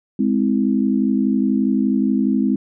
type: chord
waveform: sine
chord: Ab augmented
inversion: none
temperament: just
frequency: 207.7 / 259.6 / 324.5 Hz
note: Ab3 / C4 / E4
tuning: 0 / -13 / -27 cents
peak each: -18 / -18 / -23 dBFS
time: 0.19-2.56 s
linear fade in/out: 5 ms
effects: none